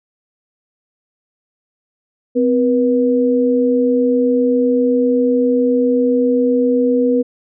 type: tone pair together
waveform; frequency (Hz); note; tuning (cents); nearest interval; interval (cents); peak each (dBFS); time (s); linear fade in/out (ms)
sine; 256.4 / 484; C4 / B4; -35 / -35; major seventh; 1100; -14; 2.35-7.23; 20
effects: none